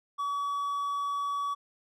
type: tone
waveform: triangle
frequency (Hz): 1137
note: C#6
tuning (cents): +44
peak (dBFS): -27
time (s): 0.18-1.55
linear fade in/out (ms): 20
effects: none